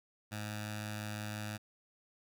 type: tone with notch filter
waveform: 10% pulse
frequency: 105.8 Hz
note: G#2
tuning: 33 cents sharp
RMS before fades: -41 dBFS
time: 0.31-1.58 s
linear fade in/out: 20 ms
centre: 410 Hz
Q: 0.61
effects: none

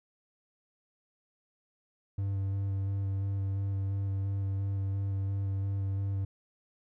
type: tone with vibrato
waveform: triangle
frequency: 98 Hz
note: G2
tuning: in tune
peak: -27 dBFS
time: 2.18-6.25 s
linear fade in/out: 5 ms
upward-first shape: square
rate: 2.9 Hz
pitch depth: 12 cents each way
effects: none

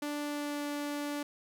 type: tone with pitch glide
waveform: sawtooth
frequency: 293.3 to 290.8 Hz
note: D4 to D4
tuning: -2 to -17 cents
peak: -30 dBFS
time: 0.02-1.23 s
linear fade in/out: 5 ms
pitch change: -15 cents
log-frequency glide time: 0.21-0.64 s
effects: 12-bit

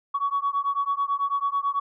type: beating tone pair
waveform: sine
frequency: 1119 / 1128.1 Hz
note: C#6 / C#6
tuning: +16 / +30 cents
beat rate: 9.1 Hz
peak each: -25 dBFS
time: 0.14-1.8 s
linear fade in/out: 10 ms
effects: tanh soft clip ceiling -16 dBFS

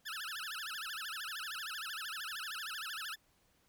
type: tone with vibrato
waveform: 20% pulse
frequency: 1500 Hz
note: F#6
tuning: 23 cents sharp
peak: -35 dBFS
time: 0.05-3.16 s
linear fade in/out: 20 ms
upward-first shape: sine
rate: 13 Hz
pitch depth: 290 cents each way
effects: pink hiss -72 dBFS RMS until 3.68 s

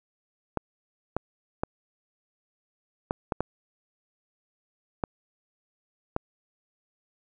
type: clicks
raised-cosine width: 1 ms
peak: -12 dBFS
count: 8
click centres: 0.573 / 1.166 / 1.635 / 3.109 / 3.322 / 3.406 / 5.038 / 6.164 s
effects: none

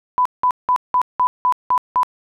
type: tone bursts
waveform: sine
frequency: 998 Hz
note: B5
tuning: 18 cents sharp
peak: -12 dBFS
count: 8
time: 0.18-2.032 s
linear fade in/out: 0 ms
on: 74 ms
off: 180 ms
effects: none

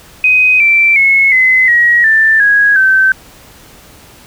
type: tone with pitch steps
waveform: sine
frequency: 2509 / 2341 / 2184 / 2038 / 1901.5 / 1774.1 / 1655.3 / 1544.5 Hz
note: D#7 / D7 / C#7 / C7 / A#6 / A6 / G#6 / G6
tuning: +14 / -6 / -26 / -46 / +34 / +14 / -6 / -26 cents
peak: -5 dBFS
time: 0.24-3.12 s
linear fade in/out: 2 ms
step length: 360 ms
effects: pink hiss -39 dBFS RMS until 4.26 s

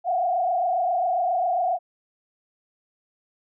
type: tone with frequency modulation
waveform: sine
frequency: 714 Hz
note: F5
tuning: 38 cents sharp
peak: -20 dBFS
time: 0.04-1.79 s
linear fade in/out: 50 ms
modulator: 27.4 Hz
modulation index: 1.5
effects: none

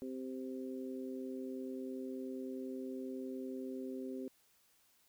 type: harmonic tone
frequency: 130.2 Hz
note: C3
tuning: 8 cents flat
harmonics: 2 / 3 / 4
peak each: -42 / -45 / -50 dBFS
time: 0.02-4.28 s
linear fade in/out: 0 ms
effects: white hiss -71 dBFS RMS until 5.08 s

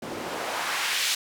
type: noise with band-pass filter sweep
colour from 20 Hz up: white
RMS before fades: -29 dBFS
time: 0.02-1.15 s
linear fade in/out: 5 ms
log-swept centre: 260 to 3700 Hz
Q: 0.93
effects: none

